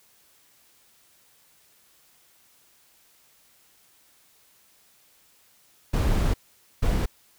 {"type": "noise bursts at uneven times", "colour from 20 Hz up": "brown", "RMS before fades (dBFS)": -22, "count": 2, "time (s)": [[5.93, 6.34], [6.82, 7.06]], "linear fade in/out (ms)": 10, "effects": ["white hiss -60 dBFS RMS until 7.38 s"]}